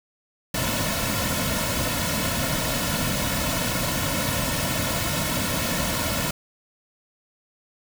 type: noise with comb filter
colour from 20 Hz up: pink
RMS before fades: -25 dBFS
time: 0.54-6.31 s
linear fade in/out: 5 ms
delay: 2.5 ms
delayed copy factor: -0.75
effects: none

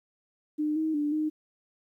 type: tone with pitch steps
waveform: sine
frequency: 302.4 / 315.6 / 294.7 / 307.9 Hz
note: D#4 / D#4 / D4 / D#4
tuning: -49 / +25 / +6 / -18 cents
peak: -25 dBFS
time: 0.58-1.3 s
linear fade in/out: 20 ms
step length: 180 ms
effects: 11-bit

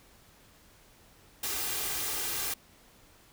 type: noise with comb filter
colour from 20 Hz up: white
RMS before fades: -33 dBFS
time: 1.43-2.54 s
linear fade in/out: 5 ms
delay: 2.5 ms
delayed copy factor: +0.55
effects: pink hiss -59 dBFS RMS until 3.32 s

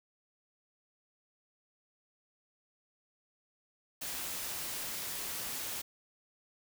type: noise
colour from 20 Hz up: white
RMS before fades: -39 dBFS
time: 4.01-5.82 s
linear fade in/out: 10 ms
effects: none

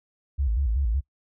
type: tone with vibrato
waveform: sine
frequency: 61.74 Hz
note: B1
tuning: in tune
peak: -21 dBFS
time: 0.38-1.01 s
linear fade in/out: 20 ms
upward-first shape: square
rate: 5.3 Hz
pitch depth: 200 cents each way
effects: noise-tail reverb RT60 0.1 s tail -22 dB re dry

